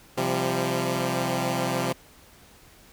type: chord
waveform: 10% pulse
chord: C suspended fourth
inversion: none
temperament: equal with one note detuned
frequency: 130.81 / 172.11 / 196 Hz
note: C3 / F3 / G3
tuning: 0 / -25 / 0 cents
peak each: -19 / -20 / -23 dBFS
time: 0.17-1.93 s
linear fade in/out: 10 ms
effects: pink hiss -53 dBFS RMS until 2.92 s